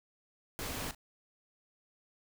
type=noise with echo; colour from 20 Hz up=pink; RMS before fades=-39 dBFS; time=0.59-0.91 s; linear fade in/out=0 ms; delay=38 ms; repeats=1; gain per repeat=-15 dB; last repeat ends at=0.948 s; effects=none